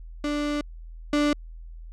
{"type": "tone pair in turn", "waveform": "35% pulse", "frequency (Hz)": [293.7, 293.7], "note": ["D4", "D4"], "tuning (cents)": [0, 0], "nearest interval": "unison", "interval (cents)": 0, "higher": "neither", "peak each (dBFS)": [-23, -18], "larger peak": "second", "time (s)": [[0.24, 0.61], [1.13, 1.33]], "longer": "first", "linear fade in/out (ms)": 2, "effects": ["added 41 Hz sine -38 dBFS peak until 1.92 s", "low-pass 6000 Hz 12 dB/octave"]}